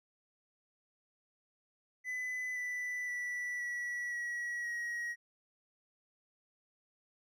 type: tone with pitch steps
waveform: triangle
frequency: 2005 / 1983.1 / 1961.5 / 1940.1 / 1918.9 / 1897.9 Hz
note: B6 / B6 / B6 / B6 / A#6 / A#6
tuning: +26 / +7 / -12 / -31 / +50 / +31 cents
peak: -34 dBFS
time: 2.04-5.16 s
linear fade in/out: 50 ms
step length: 520 ms
effects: none